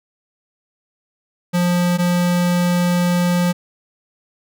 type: tone pair in turn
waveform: square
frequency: 176.4 / 176.4 Hz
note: F3 / F3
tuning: +18 / +18 cents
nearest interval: unison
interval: 0 cents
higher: neither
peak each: -15 dBFS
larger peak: neither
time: 1.53-1.98 / 1.98-3.53 s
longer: second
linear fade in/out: 20 ms
effects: none